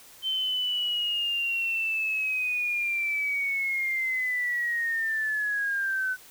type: linear sweep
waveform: sine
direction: down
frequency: 3100 to 1500 Hz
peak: -25 dBFS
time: 0.22-6.17 s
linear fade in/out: 50 ms
effects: white hiss -51 dBFS RMS until 6.3 s